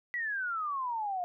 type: exponential sweep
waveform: sine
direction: down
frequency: 1975.5 to 698.5 Hz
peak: -31 dBFS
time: 0.14-1.24 s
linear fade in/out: 0 ms
effects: none